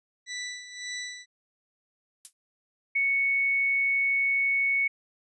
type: tone with tremolo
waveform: 20% pulse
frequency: 1975.5 Hz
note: B6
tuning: in tune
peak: -27 dBFS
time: 0.26-1.26 s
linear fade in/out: 50 ms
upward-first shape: sine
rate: 1.8 Hz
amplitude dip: 70%
type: noise with exponential decay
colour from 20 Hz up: violet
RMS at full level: -32 dBFS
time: 2.25-2.33 s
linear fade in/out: 0 ms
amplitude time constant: 16 ms
type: tone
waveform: sine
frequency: 2217 Hz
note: C#7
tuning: in tune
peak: -22 dBFS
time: 2.95-4.88 s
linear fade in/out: 10 ms
effects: resampled to 24000 Hz